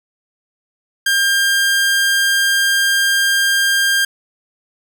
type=tone; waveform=sawtooth; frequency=1600 Hz; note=G6; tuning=35 cents sharp; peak=-9 dBFS; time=1.06-4.05 s; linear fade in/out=5 ms; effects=none